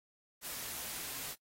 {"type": "noise", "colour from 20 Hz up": "white", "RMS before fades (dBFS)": -42, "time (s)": [0.41, 1.36], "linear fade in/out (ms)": 50, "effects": ["noise-tail reverb RT60 0.1 s tail -25 dB re dry", "AAC 48 kbps"]}